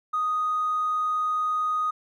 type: tone with tanh clipping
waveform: triangle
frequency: 1244.5 Hz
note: D#6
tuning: in tune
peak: -22 dBFS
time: 0.13-1.91 s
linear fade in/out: 10 ms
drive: 1 dB
effects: none